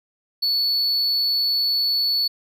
triangle tone, 4435 Hz, C#8, in tune, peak -17 dBFS, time 0.42-2.28 s, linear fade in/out 10 ms, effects none

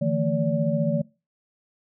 sine tone cluster, 151.7 / 166.6 / 224.6 / 575 Hz, D#3 / E3 / A3 / D5, -44 / +19 / +36 / -37 cents, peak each -26 dBFS, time 0.01-1.02 s, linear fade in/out 10 ms, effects noise-tail reverb RT60 0.3 s tail -23 dB re dry

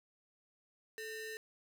45% pulse ring-modulated tone, 1128 Hz, C#6, 30 cents sharp, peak -39 dBFS, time 0.98-1.37 s, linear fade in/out 0 ms, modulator 691 Hz, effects none

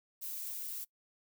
violet noise, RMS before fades -41 dBFS, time 0.21-0.85 s, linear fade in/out 20 ms, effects noise-tail reverb RT60 0.1 s tail -22 dB re dry

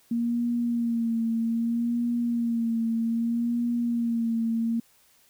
sine tone with vibrato, 232.9 Hz, A#3, 1 cent flat, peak -23 dBFS, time 0.11-4.8 s, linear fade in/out 5 ms, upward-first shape sine, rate 0.63 Hz, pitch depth 39 cents each way, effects white hiss -61 dBFS RMS until 5.29 s

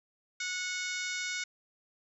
harmonic tone, 733 Hz, F#5, 16 cents flat, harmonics 2 / 3 / 4 / 5 / 6 / 7 / 8 / 9 / 10, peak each -39 / -37 / -47 / -42 / -46 / -44 / -44 / -45 / -47 dBFS, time 0.4-1.44 s, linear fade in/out 5 ms, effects none

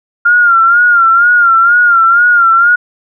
sine tone with vibrato, 1396.9 Hz, F6, in tune, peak -4 dBFS, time 0.25-2.76 s, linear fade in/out 10 ms, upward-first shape sine, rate 2.1 Hz, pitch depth 70 cents each way, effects none

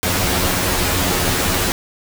pink noise with comb filter, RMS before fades -18 dBFS, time 0.03-1.72 s, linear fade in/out 0 ms, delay 11 ms, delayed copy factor +0.75, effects none

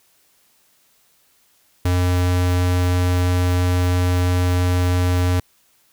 square tone, 89.7 Hz, F2, 47 cents sharp, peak -16 dBFS, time 1.85-5.4 s, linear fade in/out 5 ms, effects white hiss -59 dBFS RMS until 5.92 s

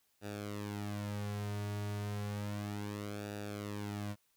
sawtooth tone with flanger, 103.1 Hz, G#2, 12 cents flat, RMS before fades -40 dBFS, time 0.21-4.16 s, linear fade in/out 50 ms, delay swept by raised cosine 0.94 to 3.84 ms, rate 0.32 Hz, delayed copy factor -0.75, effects white hiss -75 dBFS RMS until 4.36 s

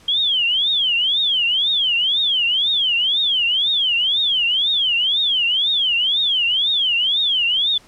sine tone with vibrato, 3198 Hz, G7, 34 cents sharp, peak -15 dBFS, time 0.08-7.78 s, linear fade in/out 5 ms, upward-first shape triangle, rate 2 Hz, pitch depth 290 cents each way, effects pink hiss -49 dBFS RMS until 7.87 s + low-pass 9000 Hz 12 dB/octave

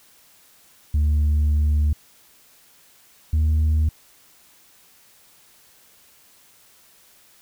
sine tone pair in turn, 74.7 / 77.64 Hz, D2 / D#2, +30 / -3 cents, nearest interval minor second, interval 67 cents, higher second, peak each -13 dBFS, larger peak neither, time 0.94-1.93 / 3.33-3.89 s, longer first, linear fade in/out 5 ms, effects tanh soft clip ceiling -15 dBFS + white hiss -54 dBFS RMS until 7.41 s

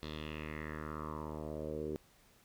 10% pulse tone with low-pass filter sweep, 76.8 Hz, D#2, 22 cents flat, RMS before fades -42 dBFS, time 0.03-1.96 s, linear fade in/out 0 ms, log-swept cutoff 4000 to 390 Hz, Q 4.1, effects pink hiss -66 dBFS RMS until 2.44 s

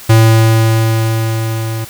square tone with level ramp, 112.1 Hz, A2, 33 cents sharp, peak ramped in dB -4 to -18 dBFS, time 0.09-1.85 s, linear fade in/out 10 ms, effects white hiss -33 dBFS RMS until 1.89 s

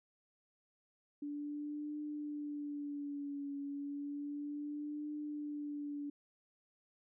sine tone with vibrato, 290 Hz, D4, 22 cents flat, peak -39 dBFS, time 1.22-6.1 s, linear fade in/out 5 ms, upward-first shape triangle, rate 0.32 Hz, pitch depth 52 cents each way, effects none

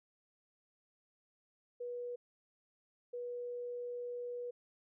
sine tone bursts at uneven times, 486.1 Hz, B4, 28 cents flat, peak -39 dBFS, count 2, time 1.8-2.16 / 3.13-4.51 s, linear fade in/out 10 ms, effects none

